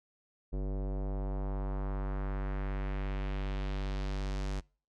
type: tone with low-pass filter sweep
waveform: square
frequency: 48.69 Hz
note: G1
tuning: 11 cents flat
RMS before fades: -34 dBFS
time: 0.52-4.61 s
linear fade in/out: 20 ms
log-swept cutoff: 470 to 6700 Hz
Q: 1.3
effects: noise-tail reverb RT60 0.4 s tail -26 dB re dry